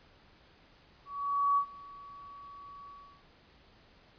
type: tone with ADSR envelope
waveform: sine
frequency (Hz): 1132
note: C#6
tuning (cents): +36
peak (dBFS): -23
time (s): 1.05-3.24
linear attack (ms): 520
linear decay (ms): 83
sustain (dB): -23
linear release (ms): 360
effects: pink hiss -61 dBFS RMS until 4.18 s + resampled to 11025 Hz